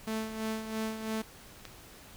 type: tone with tremolo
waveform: sawtooth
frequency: 220 Hz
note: A3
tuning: in tune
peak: -27 dBFS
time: 0.07-1.22 s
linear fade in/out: 5 ms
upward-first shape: sine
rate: 3 Hz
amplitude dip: 60%
type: click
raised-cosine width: 0.2 ms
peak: -25 dBFS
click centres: 1.653 s
effects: pink hiss -52 dBFS RMS until 2.16 s